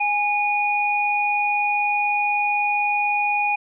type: tone pair together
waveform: sine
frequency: 827 / 2456 Hz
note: G#5 / D#7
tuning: -8 / -23 cents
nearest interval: octave + perfect fifth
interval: 1885 cents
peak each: -21 dBFS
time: 0-3.56 s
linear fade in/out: 10 ms
effects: none